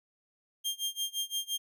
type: tone with tremolo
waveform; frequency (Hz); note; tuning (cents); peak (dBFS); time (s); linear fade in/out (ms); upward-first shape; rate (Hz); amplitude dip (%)
sawtooth; 3200; G7; +35; -26; 0.64-1.58; 20; sine; 5.8; 95
effects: none